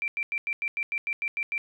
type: tone bursts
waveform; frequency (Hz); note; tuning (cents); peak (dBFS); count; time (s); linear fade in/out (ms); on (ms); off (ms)
sine; 2349; D7; 0; -26; 11; 0.02-1.579; 0; 59; 91
effects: none